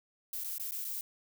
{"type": "noise with dropouts", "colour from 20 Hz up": "violet", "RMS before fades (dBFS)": -38, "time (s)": [0.33, 1.01], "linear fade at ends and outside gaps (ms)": 2, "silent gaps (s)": [[0.438, 0.444], [0.582, 0.597], [0.71, 0.719], [0.845, 0.849]], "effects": []}